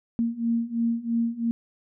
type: beating tone pair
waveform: sine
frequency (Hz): 230.3 / 233.3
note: A#3 / A#3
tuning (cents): -21 / +2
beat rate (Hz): 3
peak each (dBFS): -27 / -25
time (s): 0.19-1.51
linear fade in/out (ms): 0
effects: none